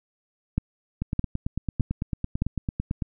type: two click trains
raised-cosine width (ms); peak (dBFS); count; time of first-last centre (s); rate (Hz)
5; -10 / -14; 4 / 19; 0.58-2.42 / 1.02-3.022; 1.63 / 8.99
effects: none